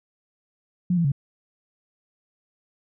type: tone with pitch steps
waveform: sine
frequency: 178.9 / 169.3 / 139.4 Hz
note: F3 / E3 / C#3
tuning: +42 / +46 / +10 cents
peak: -18 dBFS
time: 0.9-1.119 s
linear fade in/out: 5 ms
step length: 73 ms
effects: none